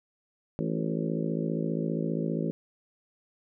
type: harmonic tone with a mistuned harmonic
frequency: 55 Hz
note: A1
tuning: in tune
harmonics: 3 / 4 / 5 / 6 / 7 / 8 / 9 / 10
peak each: -31 / -33 / -35 / -37 / -38 / -39 / -40 / -41 dBFS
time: 0.59-2.51 s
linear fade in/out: 0 ms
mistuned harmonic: 7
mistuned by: -35 cents
effects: none